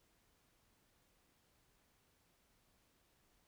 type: silence
effects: pink hiss -75 dBFS RMS until 3.47 s